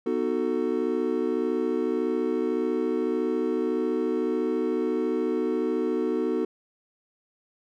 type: chord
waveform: triangle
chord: B dominant seventh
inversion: none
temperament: just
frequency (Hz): 246.9 / 308.7 / 370.4 / 444.5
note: B3 / D#4 / F#4 / A4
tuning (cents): 0 / -14 / +2 / +18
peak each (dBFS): -28 / -28 / -26 / -27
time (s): 0.06-6.45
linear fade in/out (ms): 5
effects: none